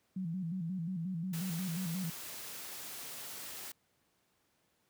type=tone with vibrato; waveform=sine; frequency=175.6 Hz; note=F3; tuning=10 cents sharp; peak=-34 dBFS; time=0.16-2.1 s; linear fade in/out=5 ms; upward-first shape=square; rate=5.6 Hz; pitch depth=110 cents each way
type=noise; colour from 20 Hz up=white; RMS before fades=-45 dBFS; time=1.33-3.72 s; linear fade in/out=5 ms
effects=pink hiss -75 dBFS RMS until 4.89 s + high-pass 100 Hz 12 dB/octave